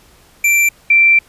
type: tone pair in turn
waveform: square / sine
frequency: 2349 / 2349 Hz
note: D7 / D7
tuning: 0 / 0 cents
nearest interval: unison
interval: 0 cents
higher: neither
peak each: -10 / -6 dBFS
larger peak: second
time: 0.44-0.69 / 0.9-1.19 s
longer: second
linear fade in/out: 5 ms
effects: pink hiss -48 dBFS RMS until 1.28 s + resampled to 32000 Hz